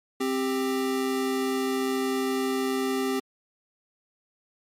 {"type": "tone pair together", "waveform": "square", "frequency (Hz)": [262.8, 394.5], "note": ["C4", "G4"], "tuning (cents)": [8, 11], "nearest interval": "perfect fifth", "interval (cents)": 703, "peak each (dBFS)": -28, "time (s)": [0.2, 3.2], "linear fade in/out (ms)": 10, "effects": ["MP3 64 kbps"]}